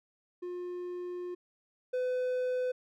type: tone pair in turn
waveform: triangle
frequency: 356.4 / 504 Hz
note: F4 / B4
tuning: +35 / +35 cents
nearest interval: tritone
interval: 600 cents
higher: second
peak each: -34 / -27 dBFS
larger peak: second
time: 0.42-1.35 / 1.93-2.72 s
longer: first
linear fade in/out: 10 ms
effects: none